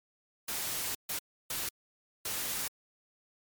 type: noise bursts at uneven times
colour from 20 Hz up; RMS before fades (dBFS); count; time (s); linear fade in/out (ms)
white; -35; 4; 0.48-0.95 / 1.09-1.19 / 1.5-1.69 / 2.25-2.68; 5
effects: MP3 96 kbps